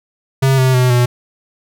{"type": "tone with pitch steps", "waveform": "square", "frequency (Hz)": [134.1, 130.13, 126.28, 122.54], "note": ["C3", "C3", "B2", "B2"], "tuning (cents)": [43, -9, 39, -13], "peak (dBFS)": -10, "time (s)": [0.42, 1.06], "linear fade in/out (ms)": 10, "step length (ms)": 160, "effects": []}